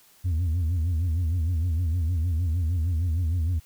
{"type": "tone with vibrato", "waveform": "sine", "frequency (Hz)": 84.3, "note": "E2", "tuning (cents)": 39, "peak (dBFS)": -19, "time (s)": [0.24, 3.6], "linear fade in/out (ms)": 20, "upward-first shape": "sine", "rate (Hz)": 6.5, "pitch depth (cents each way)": 140, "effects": ["tanh soft clip ceiling -21 dBFS", "white hiss -57 dBFS RMS until 3.65 s"]}